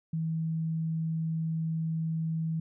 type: tone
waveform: sine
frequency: 161.5 Hz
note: E3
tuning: 35 cents flat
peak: -28 dBFS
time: 0.13-2.6 s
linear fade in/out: 5 ms
effects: none